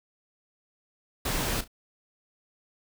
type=noise with echo; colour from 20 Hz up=pink; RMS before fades=-29 dBFS; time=1.25-1.61 s; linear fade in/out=5 ms; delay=34 ms; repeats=2; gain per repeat=-13 dB; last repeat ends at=1.678 s; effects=none